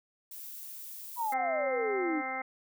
violet noise, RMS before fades -44 dBFS, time 0.31-1.34 s, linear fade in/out 5 ms
sine exponential sweep, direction down, 987.8 to 284.8 Hz, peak -29 dBFS, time 1.16-2.23 s, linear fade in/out 50 ms
harmonic tone, 261.6 Hz, C4, in tune, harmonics 1 / 2 / 3 / 4 / 5 / 6 / 7 / 8, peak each -46 / -43 / -37 / -48 / -41 / -48 / -48 / -37 dBFS, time 1.32-2.42 s, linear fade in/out 5 ms
effects none

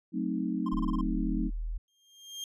sine chord, F# diminished seventh, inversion none, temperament equal, 185 / 220 / 261.6 / 311.1 Hz, F#3 / A3 / C4 / Eb4, 0 / 0 / 0 / 0 cents, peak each -34 dBFS, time 0.12-1.51 s, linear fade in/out 50 ms
triangle tone bursts, 1049 Hz, C6, 4 cents sharp, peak -33 dBFS, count 7, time 0.66-1.012 s, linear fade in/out 5 ms, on 28 ms, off 26 ms
sine linear sweep, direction up, 34 to 41.09 Hz, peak -31 dBFS, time 0.72-1.78 s, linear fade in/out 10 ms
30% pulse tone with exponential growth, 3204 Hz, G7, 37 cents sharp, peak -31 dBFS, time 1.88-2.44 s, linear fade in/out 1 ms, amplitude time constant 120 ms
effects resampled to 32000 Hz

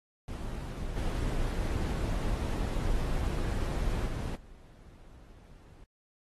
brown noise with level steps, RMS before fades -37 / -31 / -34 / -52 dBFS, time 0.28-5.84 s, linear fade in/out 2 ms, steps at 0.96 / 4.06 / 4.35 s, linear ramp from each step 10 ms, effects AAC 32 kbps

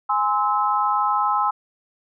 sine chord, Ab augmented, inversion none, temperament just, 830.6 / 1038.3 / 1297.8 Hz, Ab5 / C6 / E6, 0 / -14 / -27 cents, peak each -22 dBFS, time 0.09-1.51 s, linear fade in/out 10 ms, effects none

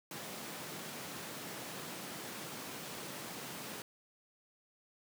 pink high-pass noise, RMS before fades -45 dBFS, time 0.11-3.82 s, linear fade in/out 2 ms, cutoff 140 Hz, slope 24 dB/octave, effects none

